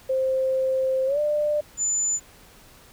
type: tone with pitch glide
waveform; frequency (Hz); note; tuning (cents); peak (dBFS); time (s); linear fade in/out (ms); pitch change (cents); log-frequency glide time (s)
sine; 525 to 596.1; C5 to D5; +6 to +26; -20; 0.09-1.61; 10; +220; 1.06-1.19
type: tone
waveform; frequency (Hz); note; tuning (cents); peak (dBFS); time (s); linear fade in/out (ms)
sine; 7020; A8; -5; -21; 1.77-2.2; 50
effects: pink hiss -51 dBFS RMS until 2.92 s